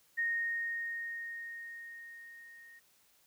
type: tone with level ramp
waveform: sine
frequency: 1856 Hz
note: A#6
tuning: 8 cents flat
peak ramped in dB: -29 to -53 dBFS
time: 0.17-2.8 s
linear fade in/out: 20 ms
effects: white hiss -68 dBFS RMS until 3.26 s

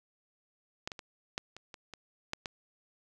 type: clicks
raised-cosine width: 0.2 ms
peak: -18 / -23 / -26 / -16 / -29 / -28 / -27 / -16 / -19 dBFS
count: 9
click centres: 0.875 / 0.918 / 0.992 / 1.379 / 1.566 / 1.742 / 1.937 / 2.334 / 2.458 s
effects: none

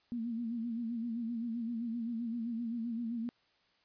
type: tone with vibrato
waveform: sine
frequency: 232.2 Hz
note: A#3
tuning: 7 cents flat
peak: -34 dBFS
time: 0.12-3.29 s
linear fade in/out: 0 ms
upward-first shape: sine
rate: 7.7 Hz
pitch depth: 70 cents each way
effects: white hiss -71 dBFS RMS until 3.84 s + resampled to 11025 Hz

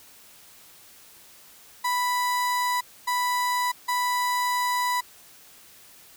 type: tone bursts at uneven times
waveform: 35% pulse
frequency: 987.8 Hz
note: B5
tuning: in tune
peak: -21 dBFS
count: 3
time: 1.84-2.81 / 3.07-3.72 / 3.88-5.01 s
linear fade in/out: 10 ms
effects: white hiss -51 dBFS RMS until 6.16 s

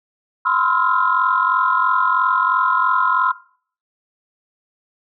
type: tone cluster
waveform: sine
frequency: 1011 / 1054 / 1299 / 1398 Hz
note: B5 / C6 / E6 / F6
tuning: +40 / +12 / -26 / +1 cents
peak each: -20 dBFS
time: 0.45-3.32 s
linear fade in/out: 10 ms
effects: noise-tail reverb RT60 0.5 s tail -18 dB re dry + tanh soft clip ceiling -4 dBFS

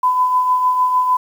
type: tone with tremolo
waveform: sine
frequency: 1006 Hz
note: B5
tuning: 32 cents sharp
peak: -10 dBFS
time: 0.03-1.17 s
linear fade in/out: 5 ms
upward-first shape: triangle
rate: 6.6 Hz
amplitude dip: 50%
effects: 7-bit

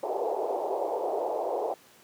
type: band-pass noise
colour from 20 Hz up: pink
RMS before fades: -30 dBFS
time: 0.03-1.74 s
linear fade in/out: 2 ms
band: 380 to 870 Hz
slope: 48 dB/octave
effects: pink hiss -56 dBFS RMS until 2.03 s + high-pass 200 Hz 12 dB/octave

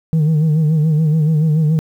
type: tone with vibrato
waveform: sine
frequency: 155.6 Hz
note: D#3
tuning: in tune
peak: -8 dBFS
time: 0.13-1.79 s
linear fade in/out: 0 ms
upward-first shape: sine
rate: 7 Hz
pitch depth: 71 cents each way
effects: tanh soft clip ceiling -10 dBFS + 8-bit

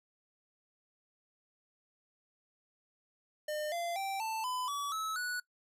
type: tone with pitch steps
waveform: square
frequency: 605 / 687 / 780.1 / 885.8 / 1005.8 / 1142.1 / 1296.8 / 1472.6 Hz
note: D#5 / F5 / G5 / A5 / B5 / D6 / E6 / F#6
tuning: -49 / -29 / -9 / +11 / +31 / -49 / -29 / -9 cents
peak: -35 dBFS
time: 3.48-5.4 s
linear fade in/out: 5 ms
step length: 240 ms
effects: noise-tail reverb RT60 0.1 s tail -21 dB re dry + resampled to 32000 Hz

